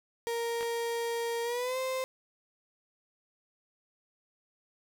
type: tone with pitch glide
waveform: 35% pulse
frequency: 466.2 to 520.3 Hz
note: A#4 to C5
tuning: 0 to -10 cents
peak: -29 dBFS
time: 0.27-2.04 s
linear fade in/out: 0 ms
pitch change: +190 cents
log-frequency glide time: 1.43-1.78 s
type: clicks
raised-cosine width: 0.3 ms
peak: -25 dBFS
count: 2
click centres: 0.609 / 0.629 s
effects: none